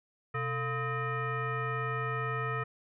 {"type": "tone with frequency modulation", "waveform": "sine", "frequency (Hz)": 698.5, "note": "F5", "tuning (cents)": 0, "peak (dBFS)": -30, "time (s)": [0.34, 2.64], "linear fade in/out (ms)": 10, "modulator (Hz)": 572, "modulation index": 2.1, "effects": []}